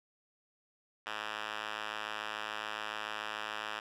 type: tone with band-pass filter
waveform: 5% pulse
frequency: 107 Hz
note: A2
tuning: 48 cents flat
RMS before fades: -40 dBFS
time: 1.06-3.8 s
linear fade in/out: 5 ms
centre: 2100 Hz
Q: 2.1
effects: none